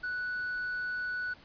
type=tone with hard clipping; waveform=triangle; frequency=1480 Hz; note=F#6; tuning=in tune; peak=-31 dBFS; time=0.03-1.34 s; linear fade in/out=10 ms; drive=1 dB; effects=pink hiss -56 dBFS RMS until 1.44 s + resampled to 11025 Hz